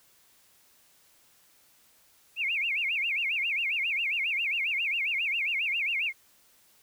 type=tone with vibrato; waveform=sine; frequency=2439 Hz; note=D#7; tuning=35 cents flat; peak=-26 dBFS; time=2.36-6.13 s; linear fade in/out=50 ms; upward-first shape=sine; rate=7.4 Hz; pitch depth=250 cents each way; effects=white hiss -62 dBFS RMS until 6.82 s